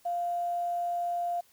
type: tone with quantisation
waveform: sine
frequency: 698 Hz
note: F5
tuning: 1 cent flat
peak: -28 dBFS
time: 0.05-1.41 s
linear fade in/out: 10 ms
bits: 9
effects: white hiss -63 dBFS RMS until 1.52 s